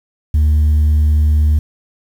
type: tone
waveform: sine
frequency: 75.8 Hz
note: D#2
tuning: 45 cents flat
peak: -6 dBFS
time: 0.34-1.59 s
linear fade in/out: 5 ms
effects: tanh soft clip ceiling -8 dBFS + 7-bit